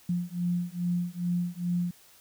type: beating tone pair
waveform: sine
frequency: 174.61 / 177.01 Hz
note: F3 / F3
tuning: 0 / +24 cents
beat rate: 2.4 Hz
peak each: -30 dBFS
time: 0.09-1.91 s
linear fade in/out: 5 ms
effects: white hiss -57 dBFS RMS until 2.2 s